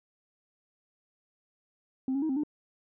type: tone with pitch steps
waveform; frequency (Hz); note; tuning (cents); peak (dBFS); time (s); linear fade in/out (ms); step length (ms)
sine; 262.3 / 275.4 / 315.8 / 264.6 / 298.8; C4 / C#4 / D#4 / C4 / D4; +4 / -11 / +26 / +20 / +30; -25; 2.08-2.435; 2; 71
effects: tanh soft clip ceiling -24 dBFS